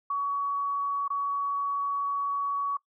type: tone with dropouts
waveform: sine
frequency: 1127 Hz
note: C#6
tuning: 28 cents sharp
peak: -26 dBFS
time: 0.1-2.77 s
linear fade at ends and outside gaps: 5 ms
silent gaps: 1.08-1.102 s
effects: noise-tail reverb RT60 0.1 s tail -20 dB re dry